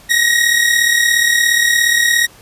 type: tone pair together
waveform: sawtooth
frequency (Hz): 1869 / 1906.1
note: A#6 / A#6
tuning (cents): +4 / +38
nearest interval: unison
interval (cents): 34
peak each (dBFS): -10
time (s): 0.09-2.27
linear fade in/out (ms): 20
effects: pink hiss -43 dBFS RMS until 2.41 s + resampled to 32000 Hz